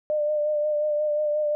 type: tone with vibrato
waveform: sine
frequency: 600 Hz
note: D5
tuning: 37 cents sharp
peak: -21 dBFS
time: 0.1-1.55 s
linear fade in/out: 0 ms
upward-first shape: sine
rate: 5.6 Hz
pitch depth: 26 cents each way
effects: none